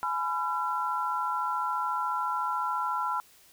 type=tone cluster; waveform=sine; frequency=845 / 999 / 1360 Hz; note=G#5 / B5 / F6; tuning=+30 / +20 / -46 cents; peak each=-35 / -30 / -31 dBFS; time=0.03-3.2 s; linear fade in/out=0 ms; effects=white hiss -58 dBFS RMS until 3.52 s